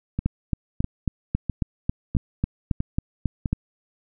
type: two click trains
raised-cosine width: 5 ms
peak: -12 / -9 dBFS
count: 6 / 13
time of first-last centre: 0.19-3.458 / 0.26-3.53 s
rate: 1.53 / 3.67 Hz
effects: none